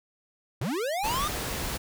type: linear sweep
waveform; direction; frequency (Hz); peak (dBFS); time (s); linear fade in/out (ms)
square; up; 95 to 1244.5; -28; 0.61-1.28; 5
type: noise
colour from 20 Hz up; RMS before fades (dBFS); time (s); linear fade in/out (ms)
pink; -32; 1.03-1.78; 20
effects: none